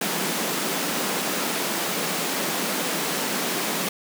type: high-pass noise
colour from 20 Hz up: pink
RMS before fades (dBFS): -26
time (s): 0.01-3.89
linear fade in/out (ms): 5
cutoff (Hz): 170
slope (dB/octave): 48
effects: none